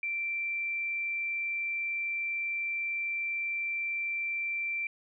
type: tone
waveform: sine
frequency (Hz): 2349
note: D7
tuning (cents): 0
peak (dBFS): -30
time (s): 0.03-4.87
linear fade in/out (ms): 2
effects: none